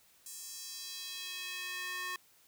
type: tone with high-pass filter sweep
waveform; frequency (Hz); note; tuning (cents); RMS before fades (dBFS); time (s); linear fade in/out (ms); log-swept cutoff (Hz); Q
square; 363.9; F#4; -29; -42; 0.26-2.16; 2; 7800 to 1400; 1.7
effects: white hiss -65 dBFS RMS until 2.47 s